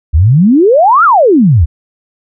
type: exponential two-way sweep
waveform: sine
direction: up then down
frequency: 69.3 to 1434 to 69.3 Hz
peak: -3 dBFS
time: 0.13-1.66 s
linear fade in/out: 20 ms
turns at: 1.04 s
effects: none